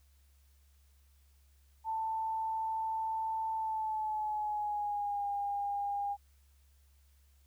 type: tone with pitch glide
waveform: sine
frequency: 887 to 808.7 Hz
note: A5 to G#5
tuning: +14 to -46 cents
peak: -32 dBFS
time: 1.84-6.17 s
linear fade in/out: 50 ms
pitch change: -160 cents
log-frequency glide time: 3.53-5.27 s
effects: added 69 Hz sine -62 dBFS peak until 7.46 s + white hiss -73 dBFS RMS until 7.46 s